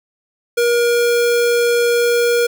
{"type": "tone", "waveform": "square", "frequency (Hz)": 475.7, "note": "A#4", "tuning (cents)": 35, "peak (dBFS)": -13, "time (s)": [0.57, 2.47], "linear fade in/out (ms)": 10, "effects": []}